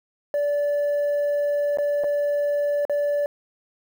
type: tone with dropouts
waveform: sine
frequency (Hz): 580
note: D5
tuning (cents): -22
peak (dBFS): -17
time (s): 0.34-3.26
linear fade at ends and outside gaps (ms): 1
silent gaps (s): 1.773-1.785 / 2.037-2.042 / 2.852-2.896
effects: tanh soft clip ceiling -19 dBFS + 8-bit